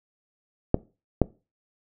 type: clicks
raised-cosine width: 2 ms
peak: -4 dBFS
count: 2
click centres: 0.744 / 1.217 s
effects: noise-tail reverb RT60 0.3 s tail -21 dB re dry